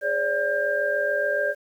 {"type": "tone cluster", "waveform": "sine", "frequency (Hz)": [414.8, 534, 581, 1597], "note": ["G#4", "C5", "D5", "G6"], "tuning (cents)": [-2, 35, -19, 32], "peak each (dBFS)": [-33, -31, -24, -25], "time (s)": [0.01, 1.55], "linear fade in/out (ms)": 50, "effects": ["9-bit"]}